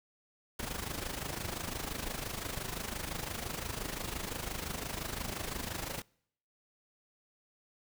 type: noise with amplitude modulation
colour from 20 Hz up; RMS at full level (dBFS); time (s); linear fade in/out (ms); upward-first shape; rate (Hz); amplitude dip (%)
pink; -36; 0.59-6.02; 5; sine; 25.8; 70
effects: noise-tail reverb RT60 0.7 s tail -26 dB re dry